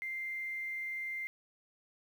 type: tone with quantisation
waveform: sine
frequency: 2093 Hz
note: C7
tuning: in tune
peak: -36 dBFS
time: 0.02-1.27 s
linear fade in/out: 0 ms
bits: 10
effects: none